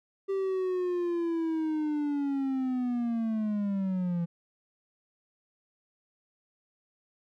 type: linear sweep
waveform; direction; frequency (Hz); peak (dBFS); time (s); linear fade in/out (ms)
triangle; down; 392.2 to 168.3; -25; 0.28-4.26; 20
effects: none